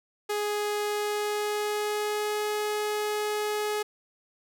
sawtooth tone with pitch glide, 416.4 to 421 Hz, G#4 to G#4, +5 to +24 cents, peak -23 dBFS, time 0.29-3.83 s, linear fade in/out 10 ms, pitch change +19 cents, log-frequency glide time 0.84-2.45 s, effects none

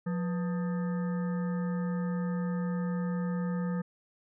harmonic tone with a mistuned harmonic, 177.6 Hz, F3, 29 cents sharp, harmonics 1 / 3 / 5 / 7 / 9 / 10, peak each -29 / -40 / -48 / -46 / -53 / -51 dBFS, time 0.06-3.82 s, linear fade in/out 10 ms, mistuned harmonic 3, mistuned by -130 cents, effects none

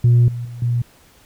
sine tone with level steps, 120.1 Hz, B2, 48 cents flat, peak -7 / -23 / -29 / -15 dBFS, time 0.04-0.82 s, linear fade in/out 5 ms, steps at 0.28 / 0.45 / 0.62 s, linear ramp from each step 2 ms, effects tanh soft clip ceiling -7 dBFS + pink hiss -51 dBFS RMS until 1.25 s

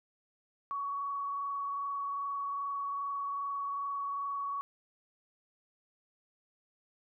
sine tone with frequency modulation, 1122 Hz, C#6, 21 cents sharp, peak -33 dBFS, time 0.71-4.61 s, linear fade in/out 0 ms, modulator 22.5 Hz, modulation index 0.56, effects none

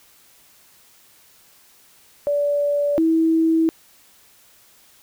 sine tone pair in turn, 578 / 324.4 Hz, D5 / E4, -28 / -28 cents, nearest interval minor seventh, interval 1000 cents, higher first, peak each -17 / -14 dBFS, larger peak second, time 2.27-2.98 / 2.98-3.69 s, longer neither, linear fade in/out 0 ms, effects white hiss -53 dBFS RMS until 5.02 s

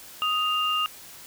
sine tone pair together, 1247.3 / 2800 Hz, D#6 / F7, +4 / +4 cents, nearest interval octave + major second, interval 1400 cents, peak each -25 dBFS, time 0.22-0.86 s, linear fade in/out 0 ms, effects white hiss -45 dBFS RMS until 1.26 s

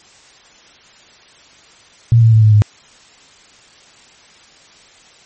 sine tone with pitch steps, 116.1 / 113.25 / 110.47 / 107.76 / 105.12 Hz, A#2 / A#2 / A2 / A2 / G#2, -7 / -50 / +7 / -36 / +21 cents, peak -5 dBFS, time 2.12-2.62 s, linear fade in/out 0 ms, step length 100 ms, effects white hiss -45 dBFS RMS until 5.25 s + MP3 32 kbps

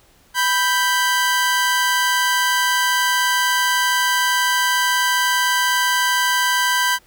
sawtooth tone pair together, 988.4 / 1569 Hz, B5 / G6, +1 / +1 cents, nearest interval minor sixth, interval 800 cents, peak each -15 dBFS, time 0.34-6.99 s, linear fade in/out 50 ms, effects pink hiss -54 dBFS RMS until 7.06 s

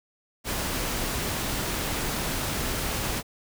pink noise, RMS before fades -29 dBFS, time 0.44-3.23 s, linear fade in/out 50 ms, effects none

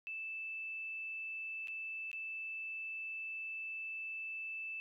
sine tone with dropouts, 2637 Hz, E7, in tune, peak -40 dBFS, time 0.07-4.8 s, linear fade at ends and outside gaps 0 ms, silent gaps 1.673-1.682 / 2.115-2.13 s, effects 13-bit

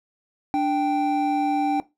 triangle tone pair together, 293.7 / 783 Hz, D4 / G5, 0 / -2 cents, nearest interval octave + perfect fourth, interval 1698 cents, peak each -20 dBFS, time 0.54-1.8 s, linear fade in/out 0 ms, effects noise-tail reverb RT60 0.2 s tail -17 dB re dry

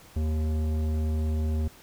sine tone with tanh clipping, 77.78 Hz, D#2, in tune, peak -26 dBFS, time 0.16-1.68 s, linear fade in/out 5 ms, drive 14 dB, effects pink hiss -52 dBFS RMS until 1.82 s

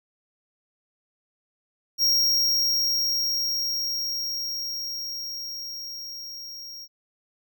square tone with level ramp, 5588 Hz, F8, in tune, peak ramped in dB -18 to -38 dBFS, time 1.98-6.88 s, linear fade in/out 50 ms, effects none

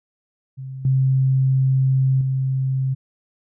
sine tone with level steps, 132.5 Hz, C3, 22 cents sharp, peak -29 / -14 / -18 dBFS, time 0.57-2.95 s, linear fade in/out 20 ms, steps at 0.85 / 2.21 s, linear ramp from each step 2 ms, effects none

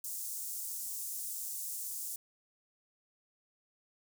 pink high-pass noise, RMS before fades -40 dBFS, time 0.04-2.16 s, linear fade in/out 2 ms, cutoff 7200 Hz, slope 24 dB/octave, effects none

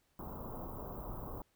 pink band-stop noise, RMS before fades -44 dBFS, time 0.19-1.42 s, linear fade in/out 2 ms, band 1200 to 15000 Hz, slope 48 dB/octave, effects pink hiss -75 dBFS RMS until 1.55 s

